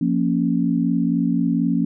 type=chord; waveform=sine; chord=Bb minor; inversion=second; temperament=equal; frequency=174.61 / 233.1 / 277.2 Hz; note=F3 / Bb3 / Db4; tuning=0 / 0 / 0 cents; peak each=-21 dBFS; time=0.01-1.85 s; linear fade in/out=5 ms; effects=none